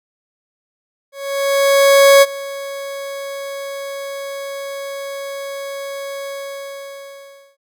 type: tone with ADSR envelope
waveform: 40% pulse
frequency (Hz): 554.4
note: C#5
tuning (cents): 0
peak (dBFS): -4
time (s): 1.12-7.57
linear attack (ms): 1100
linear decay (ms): 35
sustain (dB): -20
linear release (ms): 1300
effects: none